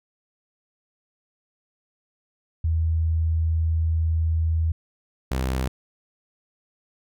sine / sawtooth tone pair in turn, 81 / 64.73 Hz, E2 / C2, -30 / -18 cents, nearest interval major third, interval 388 cents, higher first, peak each -19 dBFS, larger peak neither, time 2.64-4.72 / 5.31-5.68 s, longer first, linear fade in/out 5 ms, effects none

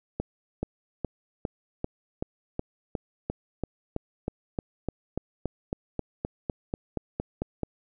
accelerating click train, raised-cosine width 2 ms, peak -15 dBFS, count 25, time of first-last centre 0.2-7.633 s, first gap 430 ms, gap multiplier 0.97, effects none

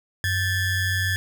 square ring-modulated tone, 829 Hz, G#5, 3 cents flat, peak -19 dBFS, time 0.24-1.16 s, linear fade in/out 0 ms, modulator 922 Hz, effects none

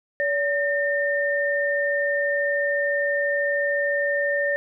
sine tone pair together, 571.1 / 1813 Hz, D5 / A#6, -49 / -49 cents, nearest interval octave + minor sixth, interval 2000 cents, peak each -23 dBFS, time 0.2-4.56 s, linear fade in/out 0 ms, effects none

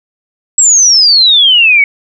sine exponential sweep, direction down, 7800 to 2200 Hz, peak -3 dBFS, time 0.58-1.84 s, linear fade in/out 2 ms, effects none

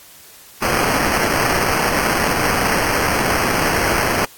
violet noise with sample-and-hold, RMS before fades -18 dBFS, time 0.62-4.25 s, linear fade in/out 2 ms, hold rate 3675 Hz, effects white hiss -43 dBFS RMS until 4.37 s + AAC 64 kbps

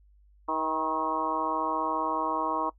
harmonic tone with a mistuned harmonic, 159.1 Hz, D#3, 39 cents sharp, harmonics 2 / 3 / 4 / 5 / 6 / 7 / 8, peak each -35 / -38 / -36 / -36 / -30 / -31 / -41 dBFS, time 0.48-2.7 s, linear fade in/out 10 ms, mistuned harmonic 7, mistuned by -39 cents, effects noise-tail reverb RT60 0.1 s tail -21 dB re dry + added 50 Hz sine -56 dBFS peak until 2.78 s

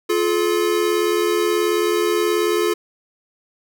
square tone pair together, 349.2 / 427.8 Hz, F4 / A4, 0 / -49 cents, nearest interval major third, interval 351 cents, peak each -20 dBFS, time 0.09-2.74 s, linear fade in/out 10 ms, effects none

